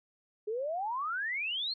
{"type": "exponential sweep", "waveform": "sine", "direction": "up", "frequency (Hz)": [410, 4363], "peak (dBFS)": -31, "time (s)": [0.47, 1.74], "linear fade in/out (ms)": 10, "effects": ["MP3 48 kbps"]}